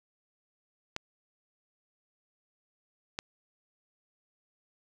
clicks, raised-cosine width 0.2 ms, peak -16 dBFS, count 2, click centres 0.964 / 3.189 s, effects none

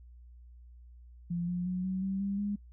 sine tone with pitch steps, 172.7 / 177.56 / 182.55 / 187.68 / 192.96 / 198.38 / 204 Hz, F3 / F3 / F#3 / F#3 / G3 / G3 / G#3, -19 / +29 / -23 / +25 / -27 / +21 / -31 cents, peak -30 dBFS, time 1.3-2.56 s, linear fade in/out 10 ms, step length 180 ms, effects noise-tail reverb RT60 0.1 s tail -25 dB re dry + added 60 Hz sine -50 dBFS peak until 2.72 s

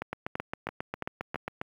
two click trains, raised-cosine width 0.5 ms, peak -17 / -17 dBFS, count 12 / 5, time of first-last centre 0.13-1.614 / 0.02-1.358 s, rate 7.41 / 2.99 Hz, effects high-pass 80 Hz 12 dB/octave + 9-bit

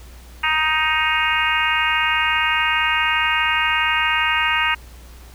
harmonic tone, 312.4 Hz, D#4, 7 cents sharp, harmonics 3 / 4 / 5 / 6 / 7 / 8 / 9, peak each -24 / -24 / -24 / -24 / -24 / -24 / -24 dBFS, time 0.43-4.75 s, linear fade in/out 10 ms, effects added 60 Hz sine -39 dBFS peak until 5.34 s + pink hiss -47 dBFS RMS until 5.34 s

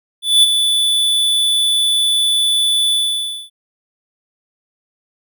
square tone with ADSR envelope, 3475 Hz, A7, 22 cents flat, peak -6 dBFS, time 0.22-3.5 s, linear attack 210 ms, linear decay 23 ms, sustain -7 dB, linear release 580 ms, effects none

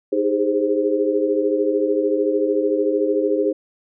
sine chord, Ab major seventh, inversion second, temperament equal with one note detuned, 311.1 / 401.9 / 415.3 / 523.3 Hz, Eb4 / G4 / Ab4 / C5, 0 / +43 / 0 / 0 cents, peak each -22 dBFS, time 0.12-3.53 s, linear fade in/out 10 ms, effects none

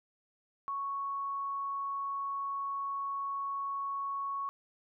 sine tone, 1108.7 Hz, C#6, in tune, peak -33 dBFS, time 0.68-4.49 s, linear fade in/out 0 ms, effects none

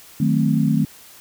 sine chord, D# diminished seventh, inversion none, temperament equal, 155.56 / 185 / 220 / 261.6 Hz, D#3 / F#3 / A3 / C4, 0 / 0 / 0 / 0 cents, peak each -19 / -24 / -19 / -22 dBFS, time 0.2-0.85 s, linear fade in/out 5 ms, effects white hiss -45 dBFS RMS until 1.2 s

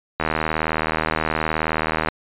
click train, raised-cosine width 0.5 ms, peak -5 dBFS, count 150, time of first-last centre 0.2-2.086 s, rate 79 Hz, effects resampled to 8000 Hz

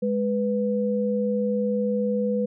sine tone pair together, 207.7 / 494 Hz, G#3 / B4, 0 / 0 cents, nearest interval octave + minor third, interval 1500 cents, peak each -24 dBFS, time 0.02-2.46 s, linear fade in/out 10 ms, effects none

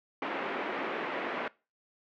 pink band-pass noise, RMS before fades -35 dBFS, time 0.22-1.48 s, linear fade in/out 2 ms, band 270 to 2500 Hz, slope 24 dB/octave, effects noise-tail reverb RT60 0.3 s tail -22 dB re dry

